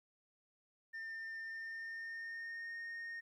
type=tone with pitch glide; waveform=sine; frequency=1804 to 1845.1 Hz; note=A6 to A#6; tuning=+43 to -18 cents; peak=-40 dBFS; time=0.93-3.21 s; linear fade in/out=20 ms; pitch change=+39 cents; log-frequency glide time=1.45-2.76 s; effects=tanh soft clip ceiling -42 dBFS + 13-bit